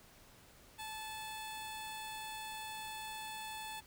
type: tone with notch filter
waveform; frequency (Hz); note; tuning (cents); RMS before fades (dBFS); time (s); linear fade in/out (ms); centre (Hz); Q
15% pulse; 870; A5; -20; -45; 0.78-3.81; 20; 2000; 1.8
effects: pink hiss -61 dBFS RMS until 3.86 s